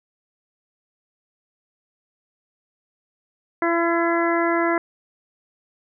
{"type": "harmonic tone", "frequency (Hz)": 337.7, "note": "E4", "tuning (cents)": 42, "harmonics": [1, 2, 3, 4, 5, 6], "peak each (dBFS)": [-21, -24, -26, -27, -28, -29], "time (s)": [3.62, 4.78], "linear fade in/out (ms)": 2, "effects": []}